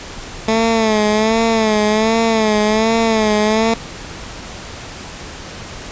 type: tone with vibrato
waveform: 15% pulse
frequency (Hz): 219.3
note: A3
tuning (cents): -6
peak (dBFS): -6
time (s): 0.48-3.74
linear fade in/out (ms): 2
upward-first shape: sine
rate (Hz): 1.3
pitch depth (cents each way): 67
effects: pink hiss -31 dBFS RMS until 5.91 s + resampled to 16000 Hz